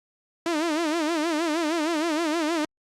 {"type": "tone with vibrato", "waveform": "sawtooth", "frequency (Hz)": 320.4, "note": "E4", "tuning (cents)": -49, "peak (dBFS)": -19, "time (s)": [0.46, 2.65], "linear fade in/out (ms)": 2, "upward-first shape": "sine", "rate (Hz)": 6.4, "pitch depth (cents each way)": 130, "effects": ["low-pass 8000 Hz 12 dB/octave", "Opus 48 kbps"]}